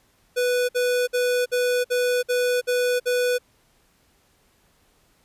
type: tone bursts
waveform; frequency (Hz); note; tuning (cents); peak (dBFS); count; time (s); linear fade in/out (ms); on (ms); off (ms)
square; 493.9; B4; 0; -20; 8; 0.36-3.385; 20; 330; 55
effects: pink hiss -62 dBFS RMS until 5.24 s + resampled to 32000 Hz